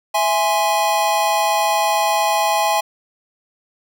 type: chord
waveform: square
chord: E augmented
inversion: none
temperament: equal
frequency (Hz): 659.3 / 830.6 / 1046.5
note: E5 / G#5 / B#5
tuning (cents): 0 / 0 / 0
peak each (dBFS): -22 / -18 / -23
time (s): 0.14-2.81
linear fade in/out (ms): 10
effects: none